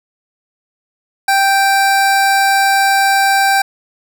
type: tone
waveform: 25% pulse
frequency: 784 Hz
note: G5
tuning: in tune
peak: -6 dBFS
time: 1.28-3.62 s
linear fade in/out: 5 ms
effects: none